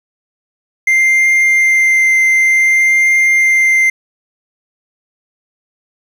triangle tone with vibrato, 2093 Hz, C7, in tune, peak -6 dBFS, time 0.87-3.9 s, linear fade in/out 5 ms, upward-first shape triangle, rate 0.55 Hz, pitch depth 10 cents each way, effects 7-bit

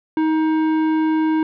sine tone with tanh clipping, 315 Hz, D#4, 21 cents sharp, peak -17 dBFS, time 0.17-1.43 s, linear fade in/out 2 ms, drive 13 dB, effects none

